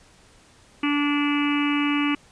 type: harmonic tone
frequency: 290.4 Hz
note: D4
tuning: 19 cents flat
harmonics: 1 / 3 / 4 / 5 / 6 / 7 / 8 / 9 / 10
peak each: -21 / -35 / -30 / -37 / -39 / -34 / -31 / -32 / -33 dBFS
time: 0.83-2.15 s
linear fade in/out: 5 ms
effects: pink hiss -54 dBFS RMS until 2.31 s + resampled to 22050 Hz